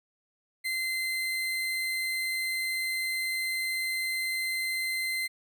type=tone; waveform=35% pulse; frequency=2069 Hz; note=C7; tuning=20 cents flat; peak=-27 dBFS; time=0.64-5.28 s; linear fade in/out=20 ms; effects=none